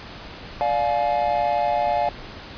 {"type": "chord", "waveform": "triangle", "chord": "D diminished", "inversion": "none", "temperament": "just", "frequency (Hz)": [587.3, 704.8, 845.8], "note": ["D5", "F5", "Ab5"], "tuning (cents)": [0, 16, 31], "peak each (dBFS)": [-23, -20, -22], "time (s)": [0.61, 2.09], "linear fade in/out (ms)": 0, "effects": ["pink hiss -38 dBFS RMS until 2.57 s", "resampled to 11025 Hz"]}